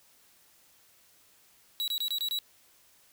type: tone bursts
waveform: 45% pulse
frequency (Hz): 3898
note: B7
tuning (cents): -23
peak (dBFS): -29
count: 6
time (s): 1.8-2.388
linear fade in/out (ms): 0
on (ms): 78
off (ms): 24
effects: white hiss -62 dBFS RMS until 3.12 s